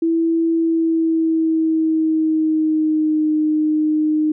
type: tone with pitch glide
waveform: sine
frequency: 329.6 to 307.5 Hz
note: E4 to D#4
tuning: 0 to -20 cents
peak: -14 dBFS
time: 0.02-4.32 s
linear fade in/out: 5 ms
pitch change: -120 cents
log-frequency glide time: 0.53-3.32 s
effects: none